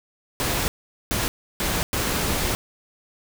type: noise bursts at uneven times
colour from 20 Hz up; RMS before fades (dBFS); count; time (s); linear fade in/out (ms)
pink; -24; 4; 0.4-0.68 / 1.11-1.28 / 1.6-1.83 / 1.93-2.55; 0
effects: none